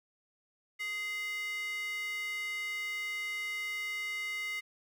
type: tone with high-pass filter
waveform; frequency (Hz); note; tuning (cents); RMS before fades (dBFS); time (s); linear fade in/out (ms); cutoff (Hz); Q
square; 415.4; G#4; 0; -37; 0.79-4.61; 20; 2200; 8
effects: none